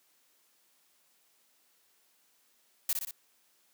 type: noise with echo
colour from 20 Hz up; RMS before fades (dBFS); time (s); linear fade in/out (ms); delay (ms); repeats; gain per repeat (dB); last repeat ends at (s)
blue; -29; 2.89-2.93; 2; 60; 3; -4; 3.11
effects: white hiss -69 dBFS RMS until 3.73 s + high-pass 200 Hz 12 dB/octave